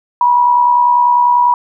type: tone with amplitude modulation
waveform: sine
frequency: 971 Hz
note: B5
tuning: 30 cents flat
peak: -5 dBFS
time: 0.21-1.54 s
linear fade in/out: 2 ms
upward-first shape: sine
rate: 70.1 Hz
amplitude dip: 45%
effects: none